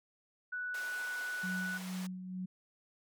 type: tone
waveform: sine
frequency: 1480 Hz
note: F#6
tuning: in tune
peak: -36 dBFS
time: 0.52-1.78 s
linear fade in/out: 10 ms
type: band-pass noise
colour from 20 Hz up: pink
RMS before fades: -49 dBFS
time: 0.74-2.07 s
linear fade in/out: 5 ms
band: 740 to 14000 Hz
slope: 12 dB/octave
type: tone with tremolo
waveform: sine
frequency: 184.5 Hz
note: F#3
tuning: 5 cents flat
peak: -36 dBFS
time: 1.43-2.46 s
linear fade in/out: 10 ms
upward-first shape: sine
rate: 2.2 Hz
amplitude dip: 50%
effects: none